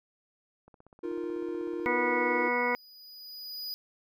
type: click train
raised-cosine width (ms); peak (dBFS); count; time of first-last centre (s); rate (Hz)
1; -40; 24; 0.68-2.109; 16.1
type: chord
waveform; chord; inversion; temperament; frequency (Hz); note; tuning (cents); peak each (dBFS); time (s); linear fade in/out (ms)
triangle; Eb suspended second; none; equal; 311.1 / 349.2 / 466.2; Eb4 / F4 / Bb4; 0 / 0 / 0; -36 / -32 / -37; 1.03-2.49; 10
type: tone with exponential growth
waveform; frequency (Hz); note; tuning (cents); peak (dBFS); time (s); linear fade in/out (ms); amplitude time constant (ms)
square; 4938; D#8; -14; -34; 1.8-3.74; 0; 420
type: harmonic tone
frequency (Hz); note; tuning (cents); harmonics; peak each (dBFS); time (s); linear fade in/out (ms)
244.1; B3; -20; 1 / 2 / 3 / 4 / 5 / 6 / 8 / 9; -36 / -31 / -40 / -31 / -39 / -37 / -34 / -32; 1.86-2.75; 0
effects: none